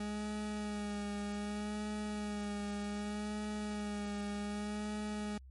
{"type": "tone with vibrato", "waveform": "40% pulse", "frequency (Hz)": 207.7, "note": "G#3", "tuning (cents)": 0, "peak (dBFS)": -36, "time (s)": [0, 5.38], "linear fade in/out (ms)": 5, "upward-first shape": "sine", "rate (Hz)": 0.65, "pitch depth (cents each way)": 26, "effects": ["added 65 Hz sine -51 dBFS peak until 5.5 s", "MP3 48 kbps"]}